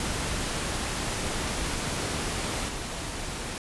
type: noise with level steps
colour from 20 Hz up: pink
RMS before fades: -30 / -34 dBFS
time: 0-3.58 s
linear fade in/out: 2 ms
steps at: 2.68 s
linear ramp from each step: 10 ms
effects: resampled to 24000 Hz